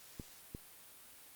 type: clicks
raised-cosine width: 3 ms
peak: -30 dBFS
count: 2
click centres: 0.198 / 0.549 s
effects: white hiss -57 dBFS RMS until 1.35 s + Opus 48 kbps